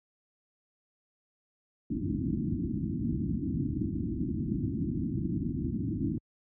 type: low-pass noise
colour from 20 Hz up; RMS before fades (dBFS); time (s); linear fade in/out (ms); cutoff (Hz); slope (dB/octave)
white; -31; 1.9-6.18; 2; 330; 96
effects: high-pass 60 Hz 12 dB/octave